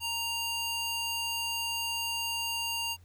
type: tone with high-pass filter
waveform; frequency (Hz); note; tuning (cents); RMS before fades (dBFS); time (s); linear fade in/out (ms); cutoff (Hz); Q
square; 932.3; A#5; 0; -33; 0-2.97; 50; 2000; 1.3
effects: added 88 Hz sine -53 dBFS peak until 3.04 s + pink hiss -67 dBFS RMS until 3.04 s